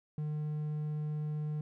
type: tone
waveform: triangle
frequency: 151.3 Hz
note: D#3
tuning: 48 cents flat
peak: -31 dBFS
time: 0.18-1.61 s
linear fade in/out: 2 ms
effects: none